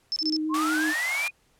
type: tone bursts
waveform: sine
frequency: 5274 Hz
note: E8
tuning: in tune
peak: -24 dBFS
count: 4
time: 0.12-0.365 s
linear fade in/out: 0 ms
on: 41 ms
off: 27 ms
type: tone with vibrato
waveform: sine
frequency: 311.1 Hz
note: D#4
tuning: in tune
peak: -25 dBFS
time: 0.21-0.94 s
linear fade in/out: 50 ms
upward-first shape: square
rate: 8.3 Hz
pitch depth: 12 cents each way
type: linear sweep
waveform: sine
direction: up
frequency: 1009 to 2489 Hz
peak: -25 dBFS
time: 0.49-1.31 s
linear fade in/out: 50 ms
type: high-pass noise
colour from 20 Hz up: pink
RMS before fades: -34 dBFS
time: 0.54-1.28 s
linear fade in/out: 2 ms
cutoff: 650 Hz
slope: 48 dB/octave
effects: pink hiss -65 dBFS RMS until 1.59 s + low-pass 12000 Hz 12 dB/octave